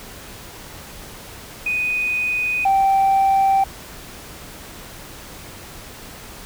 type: tone pair in turn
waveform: sine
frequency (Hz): 2489 / 779.5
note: D#7 / G5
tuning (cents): 0 / -10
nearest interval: octave + minor sixth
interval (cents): 2010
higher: first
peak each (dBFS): -18 / -11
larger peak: second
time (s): 1.66-2.65 / 2.65-3.64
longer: neither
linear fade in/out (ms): 5
effects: tanh soft clip ceiling -11 dBFS + pink hiss -38 dBFS RMS until 6.45 s